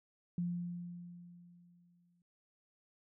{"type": "tone with exponential decay", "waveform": "sine", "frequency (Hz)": 174.61, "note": "F3", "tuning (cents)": 0, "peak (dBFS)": -32, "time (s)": [0.38, 2.22], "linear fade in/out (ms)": 2, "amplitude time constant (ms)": 400, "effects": []}